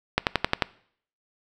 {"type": "click train", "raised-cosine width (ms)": 0.3, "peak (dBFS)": -3, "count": 6, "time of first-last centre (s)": [0.18, 0.622], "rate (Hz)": 11.3, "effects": ["noise-tail reverb RT60 0.6 s tail -21 dB re dry"]}